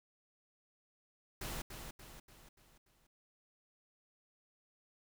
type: noise with echo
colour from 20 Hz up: pink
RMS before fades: -42 dBFS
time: 1.41-1.62 s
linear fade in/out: 5 ms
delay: 290 ms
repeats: 5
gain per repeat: -6 dB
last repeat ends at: 3.07 s
effects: none